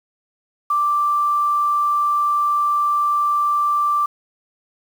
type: tone with quantisation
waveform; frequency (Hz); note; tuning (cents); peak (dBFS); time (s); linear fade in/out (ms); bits
sine; 1174.7; D6; 0; -15; 0.7-4.06; 5; 7
effects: none